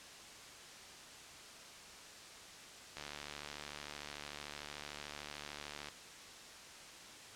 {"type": "click train", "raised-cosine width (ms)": 0.2, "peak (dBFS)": -27, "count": 215, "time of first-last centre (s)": [2.97, 5.886], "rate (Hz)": 73.4, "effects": ["white hiss -53 dBFS RMS until 7.35 s", "low-pass 7000 Hz 12 dB/octave"]}